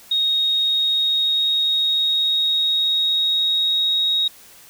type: tone with pitch glide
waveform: sine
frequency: 3741 to 3774 Hz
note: A#7 to A#7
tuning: +5 to +21 cents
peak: -16 dBFS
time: 0.11-4.28 s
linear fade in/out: 5 ms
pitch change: +16 cents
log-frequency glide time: 0.51-4.05 s
effects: white hiss -46 dBFS RMS until 4.69 s